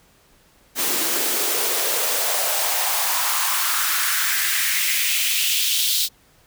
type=noise with high-pass filter sweep; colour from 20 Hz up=white; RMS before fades=-21 dBFS; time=0.75-6.09 s; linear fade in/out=50 ms; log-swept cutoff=270 to 3900 Hz; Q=2.8; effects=pink hiss -56 dBFS RMS until 6.46 s